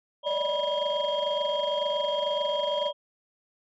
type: tone cluster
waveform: sine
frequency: 572 / 594 / 621 / 976 / 3231 Hz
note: D5 / D5 / D#5 / B5 / G#7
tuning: -46 / +20 / -3 / -21 / -48 cents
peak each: -29 / -29 / -33 / -31 / -31 dBFS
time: 0.23-2.93 s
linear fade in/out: 50 ms
effects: tanh soft clip ceiling -19 dBFS